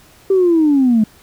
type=linear sweep; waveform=sine; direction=down; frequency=392.5 to 209.4 Hz; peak=-8 dBFS; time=0.3-1.04 s; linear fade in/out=5 ms; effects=tanh soft clip ceiling -5 dBFS + pink hiss -47 dBFS RMS until 1.22 s